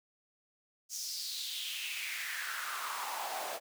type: noise with high-pass filter sweep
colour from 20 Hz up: pink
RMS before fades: -39 dBFS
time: 0.89-3.6 s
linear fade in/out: 50 ms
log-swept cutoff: 6100 to 600 Hz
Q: 4.2
effects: none